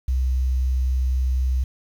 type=tone with quantisation; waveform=sine; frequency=64 Hz; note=C2; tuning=38 cents flat; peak=-18 dBFS; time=0.08-1.64 s; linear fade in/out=5 ms; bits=8; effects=none